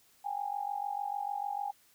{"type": "tone with amplitude modulation", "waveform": "sine", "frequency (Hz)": 813, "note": "G#5", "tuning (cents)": -37, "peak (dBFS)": -29, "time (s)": [0.24, 1.72], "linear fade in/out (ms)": 20, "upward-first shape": "sine", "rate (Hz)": 46.7, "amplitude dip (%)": 85, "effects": ["white hiss -65 dBFS RMS until 1.94 s"]}